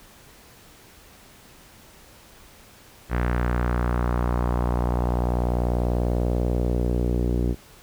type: tone with low-pass filter sweep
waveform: sawtooth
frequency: 60.3 Hz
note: B1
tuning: 41 cents flat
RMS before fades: -23 dBFS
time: 3.09-7.56 s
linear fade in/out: 50 ms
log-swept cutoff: 1800 to 360 Hz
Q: 1.9
effects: pink hiss -50 dBFS RMS until 7.82 s